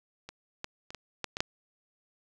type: clicks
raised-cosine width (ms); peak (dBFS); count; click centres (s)
0.2; -25 / -18 / -26 / -23 / -15 / -17 / -9; 7; 0.29 / 0.644 / 0.905 / 0.947 / 1.243 / 1.369 / 1.405
effects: none